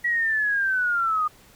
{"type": "linear sweep", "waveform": "sine", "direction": "down", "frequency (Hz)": [1933, 1215], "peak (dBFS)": -20, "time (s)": [0.04, 1.28], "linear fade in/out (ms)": 10, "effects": ["pink hiss -53 dBFS RMS until 1.55 s"]}